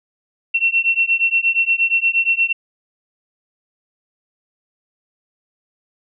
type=beating tone pair; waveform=sine; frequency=2710 / 2718.5 Hz; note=E7 / F7; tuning=+47 / -47 cents; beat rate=8.5 Hz; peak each=-17 dBFS; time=0.54-2.53 s; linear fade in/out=10 ms; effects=none